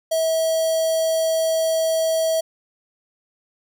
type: tone with notch filter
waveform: square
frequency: 647 Hz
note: E5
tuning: 32 cents flat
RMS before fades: -20 dBFS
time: 0.11-2.41 s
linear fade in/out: 10 ms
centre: 2100 Hz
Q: 0.85
effects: none